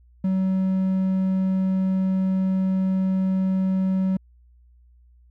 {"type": "tone", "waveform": "triangle", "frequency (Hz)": 189, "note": "F#3", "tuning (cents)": 37, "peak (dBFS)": -17, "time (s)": [0.24, 4.17], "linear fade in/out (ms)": 5, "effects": ["added 60 Hz sine -51 dBFS peak until 5.3 s"]}